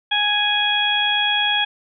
harmonic tone, 830.6 Hz, G#5, in tune, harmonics 1 / 2 / 3 / 4, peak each -24 / -23 / -24 / -19 dBFS, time 0.11-1.65 s, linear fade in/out 10 ms, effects none

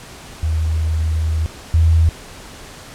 sine tone pair in turn, 79.5 / 81.41 Hz, D#2 / E2, +38 / -21 cents, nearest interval unison, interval 41 cents, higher second, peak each -15 / -9 dBFS, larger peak second, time 0.43-1.46 / 1.74-2.09 s, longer first, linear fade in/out 0 ms, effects pink hiss -37 dBFS RMS until 2.94 s + low-pass 10000 Hz 12 dB/octave

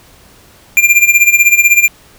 square tone with tremolo, 2388 Hz, D7, 28 cents sharp, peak -3 dBFS, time 0.77-1.88 s, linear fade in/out 0 ms, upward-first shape sine, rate 16 Hz, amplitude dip 80%, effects pink hiss -43 dBFS RMS until 2.18 s

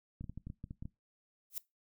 clicks, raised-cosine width 5 ms, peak -31 dBFS, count 10, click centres 0.21 / 0.242 / 0.296 / 0.376 / 0.47 / 0.501 / 0.641 / 0.709 / 0.825 / 0.855 s
violet noise with exponential growth, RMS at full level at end -34 dBFS, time 1.5-1.58 s, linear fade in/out 2 ms, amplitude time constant 17 ms
effects noise-tail reverb RT60 0.2 s tail -20 dB re dry

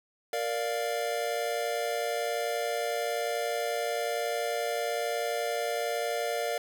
square chord, Bb major, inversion none, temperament equal, 466.2 / 587.3 / 698.5 Hz, Bb4 / D5 / F5, 0 / 0 / 0 cents, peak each -34 dBFS, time 0.33-6.58 s, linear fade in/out 2 ms, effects none

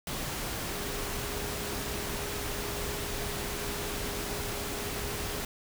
sine tone in noise, 410 Hz, G#4, 22 cents flat, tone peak -41 dBFS, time 0.71-5.41 s, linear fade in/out 2 ms, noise pink, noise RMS -35 dBFS, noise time 0.07-5.45 s, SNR -9 dB, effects none

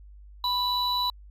triangle tone pair together, 987.8 / 3951 Hz, B5 / B7, 0 / 0 cents, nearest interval 2 octaves, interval 2400 cents, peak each -25 dBFS, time 0.44-1.1 s, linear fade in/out 2 ms, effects added 50 Hz sine -45 dBFS peak until 1.3 s

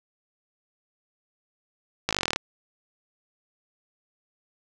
slowing click train, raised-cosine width 0.2 ms, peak -6 dBFS, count 13, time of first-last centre 2.09-2.36 s, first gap 18 ms, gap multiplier 1.04, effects none

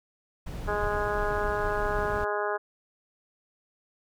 brown noise, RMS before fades -34 dBFS, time 0.46-2.25 s, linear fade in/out 10 ms
harmonic tone, 207.4 Hz, G#3, 2 cents flat, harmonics 2 / 3 / 4 / 5 / 6 / 7 / 8, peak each -31 / -33 / -34 / -35 / -36 / -36 / -37 dBFS, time 0.67-2.58 s, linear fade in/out 20 ms
effects none

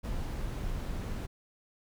brown noise, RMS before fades -35 dBFS, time 0.03-1.27 s, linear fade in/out 20 ms, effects none

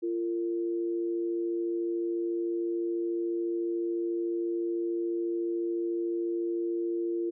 sine tone pair together, 343.3 / 457.2 Hz, F4 / A#4, -30 / -34 cents, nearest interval perfect fourth, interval 496 cents, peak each -28 / -38 dBFS, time 0.02-7.31 s, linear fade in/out 20 ms, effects none

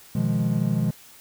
triangle chord, F half-diminished seventh, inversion second, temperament equal with one note detuned, 123.47 / 155.56 / 174.61 / 208.7 Hz, Cb3 / Eb3 / F3 / Ab3, 0 / 0 / 0 / +9 cents, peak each -24 dBFS, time 0.15-0.91 s, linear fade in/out 5 ms, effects white hiss -49 dBFS RMS until 1.2 s

